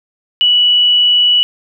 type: tone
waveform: sine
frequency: 2946 Hz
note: F#7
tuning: 8 cents flat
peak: -7 dBFS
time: 0.41-1.43 s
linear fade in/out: 0 ms
effects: none